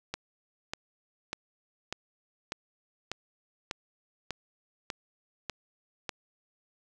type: click train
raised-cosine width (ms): 0.2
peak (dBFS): -16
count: 11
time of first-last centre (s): 0.14-6.092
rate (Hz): 1.68
effects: none